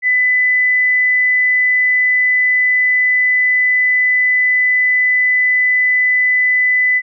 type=tone; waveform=sine; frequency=2001 Hz; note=B6; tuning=22 cents sharp; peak=-10 dBFS; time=0.02-7.02 s; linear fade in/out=50 ms; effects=none